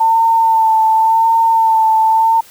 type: tone with vibrato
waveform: sine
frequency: 896 Hz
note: A5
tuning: 31 cents sharp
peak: -8 dBFS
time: 0-2.41 s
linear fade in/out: 10 ms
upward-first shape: sine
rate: 0.9 Hz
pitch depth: 25 cents each way
effects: white hiss -42 dBFS RMS until 2.5 s